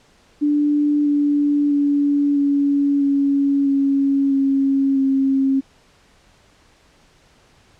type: tone with pitch steps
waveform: sine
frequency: 293.7 / 290.2 / 286.7 / 283.2 / 279.8 / 276.4 / 273.1 / 269.8 Hz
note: D4 / D4 / D4 / C#4 / C#4 / C#4 / C#4 / C#4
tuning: 0 / -21 / -42 / +37 / +16 / -5 / -26 / -47 cents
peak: -14 dBFS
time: 0.41-5.61 s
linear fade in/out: 20 ms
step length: 650 ms
effects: pink hiss -54 dBFS RMS until 7.79 s + low-pass 7000 Hz 12 dB/octave